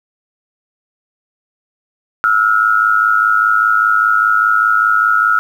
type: tone pair together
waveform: sine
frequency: 1318.5 / 1423.5 Hz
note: E6 / F6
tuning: 0 / +33 cents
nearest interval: minor second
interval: 133 cents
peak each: -12 / -12 dBFS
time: 2.24-5.39 s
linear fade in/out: 0 ms
effects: 7-bit